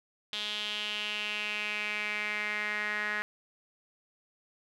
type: tone with band-pass filter sweep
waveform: sawtooth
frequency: 209.9 Hz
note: G#3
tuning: 19 cents sharp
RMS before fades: -34 dBFS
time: 0.33-3.22 s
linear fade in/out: 0 ms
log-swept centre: 3400 to 1800 Hz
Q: 4.9
effects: none